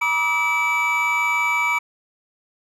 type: tone cluster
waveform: triangle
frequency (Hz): 961 / 1178 / 1279 / 2303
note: B5 / D6 / D#6 / D7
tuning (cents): -48 / +5 / +47 / -34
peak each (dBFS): -22 / -27 / -27 / -18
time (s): 0.01-1.79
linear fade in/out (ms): 10
effects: none